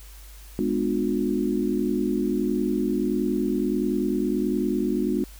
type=chord; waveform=sine; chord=G# diminished seventh; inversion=none; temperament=just; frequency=207.7 / 249.2 / 299 / 358.8 Hz; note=G#3 / B3 / D4 / F4; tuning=0 / +16 / +31 / +47 cents; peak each=-27 dBFS; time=0.59-5.24 s; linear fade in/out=0 ms; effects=added 50 Hz sine -42 dBFS peak until 5.39 s + white hiss -50 dBFS RMS until 5.39 s